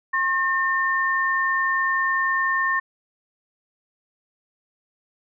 sine tone pair together, 1076.2 / 1810 Hz, C6 / A6, +48 / +48 cents, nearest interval major sixth, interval 900 cents, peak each -23 / -21 dBFS, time 0.13-2.8 s, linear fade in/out 10 ms, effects none

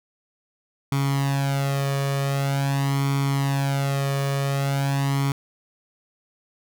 sawtooth tone with flanger, 138.59 Hz, C#3, in tune, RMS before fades -23 dBFS, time 0.92-5.32 s, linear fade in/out 2 ms, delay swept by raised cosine 0.89 to 1.72 ms, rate 0.45 Hz, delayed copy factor +0.75, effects none

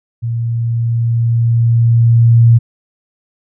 sine tone with level ramp, 116.54 Hz, A#2, in tune, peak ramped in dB -15 to -3 dBFS, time 0.22-2.59 s, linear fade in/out 20 ms, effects none

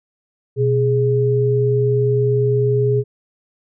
sine tone pair together, 124.04 / 415.3 Hz, B2 / G#4, +8 / 0 cents, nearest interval octave + major sixth, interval 2092 cents, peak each -16 dBFS, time 0.56-3.04 s, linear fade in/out 50 ms, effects none

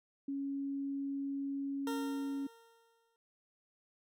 sine tone, 277.2 Hz, C#4, in tune, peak -35 dBFS, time 0.28-2.47 s, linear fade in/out 5 ms
20% pulse tone with exponential decay, 460 Hz, A#4, 23 cents flat, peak -32 dBFS, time 1.87-3.16 s, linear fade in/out 1 ms, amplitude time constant 280 ms
effects none

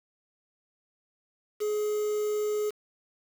triangle tone with quantisation, 421.8 Hz, G#4, 27 cents sharp, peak -24 dBFS, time 1.6-2.71 s, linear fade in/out 20 ms, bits 7, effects none

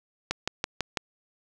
click train, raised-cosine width 0.2 ms, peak -9 dBFS, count 5, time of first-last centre 0.31-0.972 s, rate 6.04 Hz, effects none

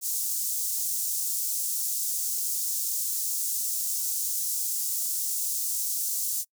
pink high-pass noise, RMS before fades -29 dBFS, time 0.01-6.45 s, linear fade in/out 50 ms, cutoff 6400 Hz, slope 24 dB/octave, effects noise-tail reverb RT60 0.1 s tail -25 dB re dry

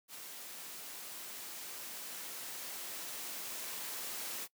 white noise with level ramp, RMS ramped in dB -48 to -41 dBFS, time 0.08-4.48 s, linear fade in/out 50 ms, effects noise-tail reverb RT60 0.1 s tail -22 dB re dry + high-pass 200 Hz 12 dB/octave

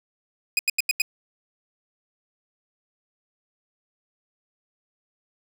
sawtooth tone bursts, 2489 Hz, D#7, in tune, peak -15 dBFS, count 5, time 0.57-1.019 s, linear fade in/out 2 ms, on 21 ms, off 86 ms, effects none

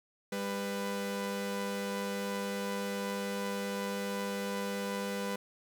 sawtooth tone pair together, 199.5 / 497.4 Hz, G3 / B4, +31 / +12 cents, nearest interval octave + major third, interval 1581 cents, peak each -32 / -33 dBFS, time 0.32-5.36 s, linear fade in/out 5 ms, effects none

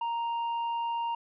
sine tone with hard clipping, 932.3 Hz, A#5, in tune, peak -30 dBFS, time 0.01-1.15 s, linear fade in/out 5 ms, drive 4 dB, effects resampled to 11025 Hz

